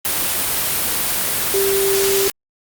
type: tone in noise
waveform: sine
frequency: 392 Hz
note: G4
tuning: in tune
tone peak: -16 dBFS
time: 1.54-2.28 s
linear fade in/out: 0 ms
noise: white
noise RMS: -19 dBFS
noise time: 0.05-2.3 s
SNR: 0 dB
effects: Opus 32 kbps